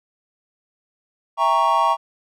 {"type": "chord", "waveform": "triangle", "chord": "E diminished seventh", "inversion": "none", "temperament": "equal with one note detuned", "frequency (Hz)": [659.3, 799.5, 932.3, 1108.7], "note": ["E5", "G5", "Bb5", "Db6"], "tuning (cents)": [0, 34, 0, 0], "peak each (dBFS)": [-22, -21, -17, -17], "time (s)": [1.37, 1.97], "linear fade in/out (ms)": 50, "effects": []}